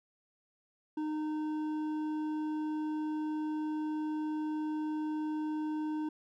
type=tone with hard clipping; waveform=sine; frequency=307.2 Hz; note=D#4; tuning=22 cents flat; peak=-34 dBFS; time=0.97-6.09 s; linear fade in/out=5 ms; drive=7 dB; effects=none